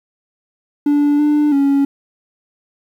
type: tone with pitch steps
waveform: triangle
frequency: 290.7 / 296.8 / 278.7 Hz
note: D4 / D4 / C#4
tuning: -18 / +18 / +9 cents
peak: -8 dBFS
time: 0.86-1.85 s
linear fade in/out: 5 ms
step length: 330 ms
effects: tanh soft clip ceiling -4 dBFS + 8-bit